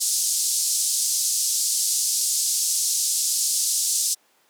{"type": "band-pass noise", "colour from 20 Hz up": "white", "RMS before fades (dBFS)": -23, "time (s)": [0, 4.15], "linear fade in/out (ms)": 20, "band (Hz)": [4900, 9800], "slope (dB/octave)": 24, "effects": ["pink hiss -61 dBFS RMS until 4.49 s", "high-pass 400 Hz 12 dB/octave"]}